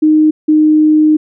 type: tone pair in turn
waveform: sine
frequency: 308.7 / 307.5 Hz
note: D#4 / D#4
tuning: -14 / -20 cents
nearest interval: unison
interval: 6 cents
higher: first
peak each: -5 dBFS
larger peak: neither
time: 0.02-0.31 / 0.48-1.17 s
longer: second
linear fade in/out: 10 ms
effects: none